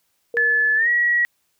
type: tone with exponential decay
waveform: sine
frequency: 470.8 Hz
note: A#4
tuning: 17 cents sharp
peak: -23 dBFS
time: 0.34-1.22 s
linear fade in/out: 2 ms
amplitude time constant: 190 ms
type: tone with pitch glide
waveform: sine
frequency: 1728 to 1917.3 Hz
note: A6 to A#6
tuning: -32 to +48 cents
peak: -15 dBFS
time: 0.37-1.25 s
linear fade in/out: 0 ms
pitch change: +180 cents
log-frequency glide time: 0.76-0.89 s
effects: white hiss -68 dBFS RMS until 1.59 s